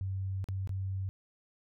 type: tone with dropouts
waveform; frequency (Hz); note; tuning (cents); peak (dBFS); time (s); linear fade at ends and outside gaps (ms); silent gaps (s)
sine; 95.8; G2; -39; -32; 0.01-1.09; 0; 0.442-0.487 / 0.674-0.693
effects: none